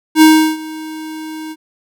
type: tone with ADSR envelope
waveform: square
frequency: 313.9 Hz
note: D#4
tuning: 15 cents sharp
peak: -3 dBFS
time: 0.15-1.56 s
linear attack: 67 ms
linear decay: 350 ms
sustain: -22 dB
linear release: 47 ms
effects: none